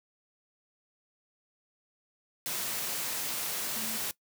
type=tone in noise; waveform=sine; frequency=222.3 Hz; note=A3; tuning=18 cents sharp; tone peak=-42 dBFS; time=3.76-3.97 s; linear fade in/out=0 ms; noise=white; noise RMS=-34 dBFS; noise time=2.46-4.11 s; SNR=-11 dB; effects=noise-tail reverb RT60 0.1 s tail -20 dB re dry + high-pass 100 Hz 12 dB/octave